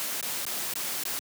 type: noise with dropouts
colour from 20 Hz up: white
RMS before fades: -32 dBFS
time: 0-1.19 s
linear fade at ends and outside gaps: 0 ms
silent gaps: 0.211-0.227 / 0.451-0.465 / 0.737-0.755 / 1.036-1.053 s
effects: high-pass 150 Hz 12 dB/octave